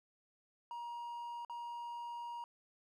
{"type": "tone with dropouts", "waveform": "triangle", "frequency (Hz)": 948, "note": "A#5", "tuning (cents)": 29, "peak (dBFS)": -40, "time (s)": [0.71, 2.44], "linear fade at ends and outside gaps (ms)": 1, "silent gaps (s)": [1.449, 1.497], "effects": []}